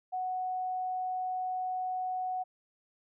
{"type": "tone", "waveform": "sine", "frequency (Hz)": 740, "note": "F#5", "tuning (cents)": 0, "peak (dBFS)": -31, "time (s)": [0.12, 2.44], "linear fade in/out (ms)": 20, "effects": []}